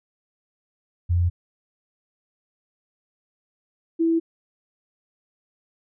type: tone pair in turn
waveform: sine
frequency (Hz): 87.31 / 329.6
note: F2 / E4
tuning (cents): 0 / 0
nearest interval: octave + major seventh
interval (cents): 2300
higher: second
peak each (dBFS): -17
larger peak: neither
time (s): 1.09-1.3 / 3.99-4.2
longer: neither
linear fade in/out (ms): 20
effects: none